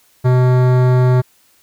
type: tone with hard clipping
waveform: sine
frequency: 126.3 Hz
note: B2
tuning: 39 cents sharp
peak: -11 dBFS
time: 0.24-1.22 s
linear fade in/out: 20 ms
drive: 17 dB
effects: white hiss -54 dBFS RMS until 1.62 s